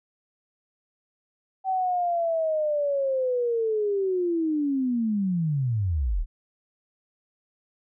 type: linear sweep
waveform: sine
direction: down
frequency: 768 to 30.87 Hz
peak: -22 dBFS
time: 1.64-6.26 s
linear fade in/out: 50 ms
effects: none